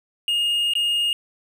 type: tone with dropouts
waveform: triangle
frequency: 2846 Hz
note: F7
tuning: 32 cents sharp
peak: -17 dBFS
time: 0.28-1.13 s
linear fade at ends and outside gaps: 1 ms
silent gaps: 0.736-0.753 s
effects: none